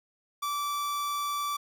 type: tone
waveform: 45% pulse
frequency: 1161 Hz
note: D6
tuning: 20 cents flat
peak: -29 dBFS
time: 0.42-1.57 s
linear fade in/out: 10 ms
effects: none